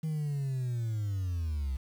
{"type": "linear sweep", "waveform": "sine", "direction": "down", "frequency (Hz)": [160, 63.4], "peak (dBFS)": -27, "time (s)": [0.03, 1.77], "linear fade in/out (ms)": 10, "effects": ["tanh soft clip ceiling -29 dBFS", "9-bit"]}